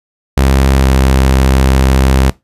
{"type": "tone with pitch glide", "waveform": "sawtooth", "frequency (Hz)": [67, 66], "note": ["C2", "C2"], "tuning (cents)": [42, 16], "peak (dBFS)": -3, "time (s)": [0.37, 2.3], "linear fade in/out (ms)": 5, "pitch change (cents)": -26, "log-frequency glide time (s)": [0.79, 0.87], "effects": ["noise-tail reverb RT60 0.2 s tail -20 dB re dry", "resampled to 32000 Hz"]}